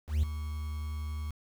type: tone with ADSR envelope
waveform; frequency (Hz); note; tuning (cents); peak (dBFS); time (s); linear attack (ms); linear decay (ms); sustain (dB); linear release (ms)
triangle; 75.9; D#2; -42; -19; 0.07-1.31; 160; 6; -12; 4
effects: tanh soft clip ceiling -16 dBFS + 8-bit